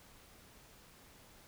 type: silence
effects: pink hiss -60 dBFS RMS until 1.47 s